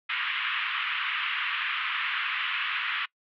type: band-pass noise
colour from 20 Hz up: white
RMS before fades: -30 dBFS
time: 0.09-3.06 s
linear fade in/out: 10 ms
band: 1100 to 3100 Hz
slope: 48 dB/octave
effects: noise-tail reverb RT60 0.1 s tail -24 dB re dry